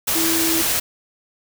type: tone in noise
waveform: sine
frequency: 327.8 Hz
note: E4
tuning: 10 cents flat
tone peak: -21 dBFS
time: 0.15-0.62 s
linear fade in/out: 10 ms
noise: white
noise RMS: -20 dBFS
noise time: 0.07-0.8 s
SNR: -4 dB
effects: none